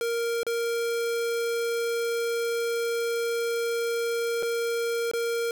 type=tone with dropouts; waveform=square; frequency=466.2 Hz; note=A#4; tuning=in tune; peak=-26 dBFS; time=0.01-5.51 s; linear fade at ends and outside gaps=1 ms; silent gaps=0.432-0.466 / 4.426-4.43 / 5.114-5.135 s; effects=none